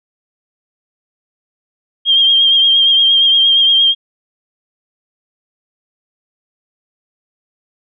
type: tone with vibrato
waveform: sine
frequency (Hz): 3207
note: G7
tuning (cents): +39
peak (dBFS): -7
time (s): 2.05-3.95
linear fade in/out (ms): 50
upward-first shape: triangle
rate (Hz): 8.6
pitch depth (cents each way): 39
effects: none